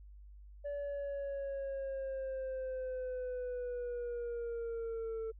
sine linear sweep, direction down, 576 to 444.7 Hz, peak -34 dBFS, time 0.64-5.32 s, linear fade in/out 20 ms, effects tanh soft clip ceiling -36 dBFS + added 50 Hz sine -51 dBFS peak until 5.39 s

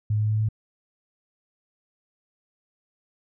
sine tone with pitch steps, 106.2 / 107.06 / 107.93 / 108.81 Hz, G#2 / A2 / A2 / A2, +39 / -47 / -33 / -19 cents, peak -20 dBFS, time 0.1-0.488 s, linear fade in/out 5 ms, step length 97 ms, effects none

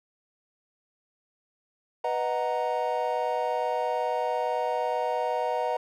triangle chord, B major seventh, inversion none, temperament equal, 493.9 / 622.3 / 740 / 932.3 Hz, B4 / D#5 / F#5 / A#5, 0 / 0 / 0 / 0 cents, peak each -29 dBFS, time 2.04-5.77 s, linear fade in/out 5 ms, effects none

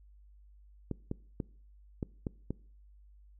clicks, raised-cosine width 3 ms, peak -21 dBFS, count 6, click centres 0.913 / 1.114 / 1.402 / 2.028 / 2.268 / 2.506 s, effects noise-tail reverb RT60 0.5 s tail -23 dB re dry + added 50 Hz sine -55 dBFS peak until 3.39 s

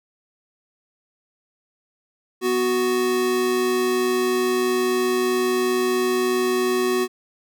square tone pair together, 246.9 / 369.9 Hz, B3 / F#4, 0 / 0 cents, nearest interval perfect fifth, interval 700 cents, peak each -27 / -20 dBFS, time 2.41-7.08 s, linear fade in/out 50 ms, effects none

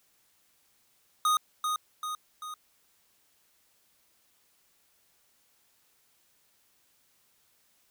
square tone with echo, 1241 Hz, D#6, 5 cents flat, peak -23 dBFS, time 1.25-1.37 s, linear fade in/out 2 ms, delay 390 ms, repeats 3, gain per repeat -5 dB, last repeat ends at 2.54 s, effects white hiss -68 dBFS RMS until 7.9 s

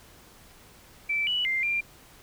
sine tone with pitch steps, 2326 / 2951 / 2095 / 2382 Hz, D7 / F#7 / C7 / D7, -17 / -5 / +2 / +24 cents, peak -24 dBFS, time 1.09-1.81 s, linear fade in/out 10 ms, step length 180 ms, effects pink hiss -53 dBFS RMS until 2.22 s

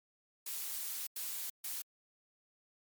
blue noise bursts at uneven times, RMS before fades -40 dBFS, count 3, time 0.46-1.07 / 1.16-1.5 / 1.64-1.82 s, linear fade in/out 5 ms, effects MP3 96 kbps

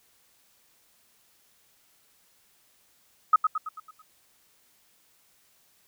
sine tone with echo, 1267 Hz, D#6, 31 cents sharp, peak -13 dBFS, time 3.33-3.36 s, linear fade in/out 5 ms, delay 110 ms, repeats 6, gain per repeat -6 dB, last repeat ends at 4.02 s, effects white hiss -64 dBFS RMS until 5.87 s

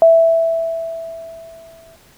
sine tone with exponential decay, 659.3 Hz, E5, in tune, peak -4 dBFS, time 0.02-1.96 s, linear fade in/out 1 ms, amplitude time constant 420 ms, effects pink hiss -49 dBFS RMS until 2.17 s

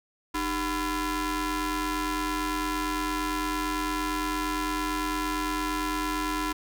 sawtooth ring-modulated tone, 349.2 Hz, F4, in tune, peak -20 dBFS, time 0.34-6.53 s, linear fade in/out 10 ms, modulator 654 Hz, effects none

